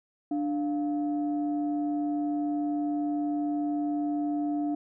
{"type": "tone pair together", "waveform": "sine", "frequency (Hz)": [294.5, 700.4], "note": ["D4", "F5"], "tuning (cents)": [5, 5], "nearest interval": "octave + minor third", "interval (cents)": 1500, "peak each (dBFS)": [-26, -35], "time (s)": [0.31, 4.75], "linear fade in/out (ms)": 5, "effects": ["tanh soft clip ceiling -19 dBFS"]}